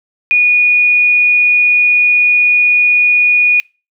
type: tone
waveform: sine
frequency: 2456 Hz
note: D#7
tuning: 23 cents flat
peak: -6 dBFS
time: 0.31-3.6 s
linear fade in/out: 0 ms
effects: noise-tail reverb RT60 0.3 s tail -26 dB re dry